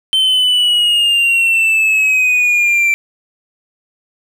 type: exponential sweep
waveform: triangle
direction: down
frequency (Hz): 3100 to 2340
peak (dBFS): -8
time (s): 0.13-2.94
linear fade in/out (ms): 0
effects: none